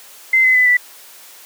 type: tone with pitch steps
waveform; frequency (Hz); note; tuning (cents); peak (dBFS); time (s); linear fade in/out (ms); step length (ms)
sine; 2070 / 2037 / 2004 / 1972; C7 / C7 / B6 / B6; -19 / -47 / +25 / -3; -9; 0.33-0.77; 5; 110
effects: white hiss -41 dBFS RMS until 1.45 s + high-pass 400 Hz 12 dB/octave